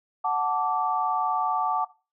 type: chord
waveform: sine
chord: D major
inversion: first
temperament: equal with one note detuned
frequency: 740 / 880 / 1164.5 Hz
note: F#5 / A5 / D6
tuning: 0 / 0 / -15 cents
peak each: -27 dBFS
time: 0.24-1.85 s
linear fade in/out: 10 ms
effects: noise-tail reverb RT60 0.3 s tail -18 dB re dry